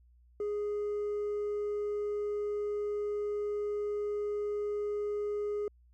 triangle tone with hard clipping, 414.6 Hz, G#4, 3 cents flat, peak -30 dBFS, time 0.4-5.68 s, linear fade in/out 2 ms, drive 1 dB, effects added 60 Hz sine -59 dBFS peak until 5.93 s

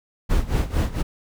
brown noise with tremolo, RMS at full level -18 dBFS, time 0.29-1.03 s, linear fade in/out 20 ms, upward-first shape sine, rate 4.4 Hz, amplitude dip 85%, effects none

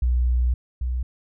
sine tone pair in turn, 61.3 / 62.16 Hz, B1 / B1, -12 / +12 cents, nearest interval unison, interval 24 cents, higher second, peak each -17 / -22 dBFS, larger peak first, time 0.02-0.54 / 0.81-1.03 s, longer first, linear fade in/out 5 ms, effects none

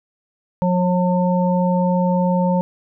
harmonic tone, 180.3 Hz, F#3, 45 cents flat, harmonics 1 / 3 / 5, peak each -16 / -21 / -23 dBFS, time 0.62-2.61 s, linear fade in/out 0 ms, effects none

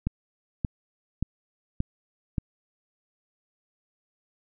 click train, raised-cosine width 5 ms, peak -13 dBFS, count 5, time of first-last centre 0.07-2.382 s, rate 1.73 Hz, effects none

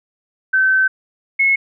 sine tone pair in turn, 1537 / 2181 Hz, G6 / C#7, -35 / -29 cents, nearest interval tritone, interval 606 cents, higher second, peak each -11 dBFS, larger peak neither, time 0.53-0.88 / 1.39-1.56 s, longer first, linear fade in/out 10 ms, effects none

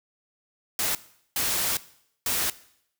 white noise bursts at uneven times, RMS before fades -26 dBFS, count 3, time 0.79-0.95 / 1.36-1.77 / 2.26-2.5 s, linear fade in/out 2 ms, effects noise-tail reverb RT60 0.7 s tail -18 dB re dry

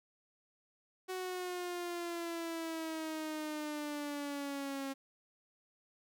sawtooth exponential sweep, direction down, 373 to 270.7 Hz, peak -34 dBFS, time 1.08-4.94 s, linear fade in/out 20 ms, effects none

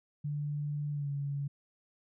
sine tone with pitch glide, 146.83 to 141.5 Hz, D3 to C#3, 0 to +36 cents, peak -32 dBFS, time 0.24-1.48 s, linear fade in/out 10 ms, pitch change -64 cents, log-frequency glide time 0.92-1.09 s, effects none

